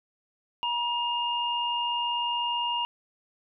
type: tone pair together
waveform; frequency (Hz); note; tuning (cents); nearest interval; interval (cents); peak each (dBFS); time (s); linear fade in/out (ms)
sine; 956 / 2827; A#5 / F7; +43 / +20; octave + perfect fifth; 1877; -28 / -29; 0.63-2.85; 0
effects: none